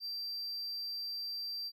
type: tone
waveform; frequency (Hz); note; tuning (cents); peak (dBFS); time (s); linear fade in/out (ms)
triangle; 4700; D8; +1; -36; 0-1.72; 50
effects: none